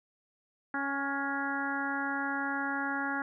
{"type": "harmonic tone with a mistuned harmonic", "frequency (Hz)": 277.2, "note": "C#4", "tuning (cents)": 0, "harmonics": [1, 2, 3, 4, 5, 6, 7], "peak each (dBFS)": [-36, -46, -37, -41, -36, -36, -45], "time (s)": [0.74, 3.22], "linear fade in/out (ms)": 2, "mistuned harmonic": 5, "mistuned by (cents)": 29, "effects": []}